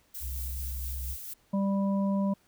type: noise with tremolo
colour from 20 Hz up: violet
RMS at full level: -39 dBFS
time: 0.14-1.34 s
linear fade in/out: 10 ms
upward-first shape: sine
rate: 4.4 Hz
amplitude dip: 30%
type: tone with pitch glide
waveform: sine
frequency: 65.41 to 64.96 Hz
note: C2 to C2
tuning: 0 to -12 cents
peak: -33 dBFS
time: 0.2-1.17 s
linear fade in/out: 50 ms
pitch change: -12 cents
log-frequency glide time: 0.64-0.82 s
type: harmonic tone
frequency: 197 Hz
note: G3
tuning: 9 cents sharp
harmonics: 1 / 3 / 5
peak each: -25 / -35 / -39 dBFS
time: 1.53-2.34 s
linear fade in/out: 10 ms
effects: pink hiss -66 dBFS RMS until 2.47 s